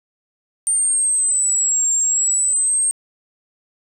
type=exponential two-way sweep; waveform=sine; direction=down then up; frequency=8870 to 7400 to 8540 Hz; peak=-12 dBFS; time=0.67-2.91 s; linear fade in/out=0 ms; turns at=1.93 s; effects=tanh soft clip ceiling -14 dBFS + 8-bit